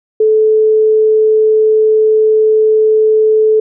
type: tone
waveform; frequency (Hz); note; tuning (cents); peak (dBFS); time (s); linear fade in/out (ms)
sine; 434.4; A4; -22; -6; 0.2-3.6; 5
effects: none